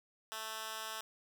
10% pulse tone with high-pass filter, 220 Hz, A3, in tune, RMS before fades -43 dBFS, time 0.32-1.01 s, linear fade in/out 0 ms, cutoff 1200 Hz, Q 0.57, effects none

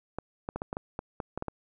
clicks, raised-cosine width 1 ms, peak -19 dBFS, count 11, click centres 0.186 / 0.489 / 0.56 / 0.619 / 0.729 / 0.769 / 0.991 / 1.202 / 1.376 / 1.424 / 1.483 s, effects none

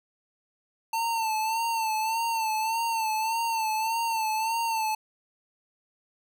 square tone with vibrato, 895 Hz, A5, 29 cents sharp, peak -26 dBFS, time 0.93-4.95 s, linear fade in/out 5 ms, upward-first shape sine, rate 1.7 Hz, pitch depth 56 cents each way, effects none

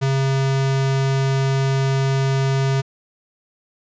square tone, 135.1 Hz, C#3, 44 cents flat, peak -17 dBFS, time 0.01-2.82 s, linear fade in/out 20 ms, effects resampled to 16000 Hz

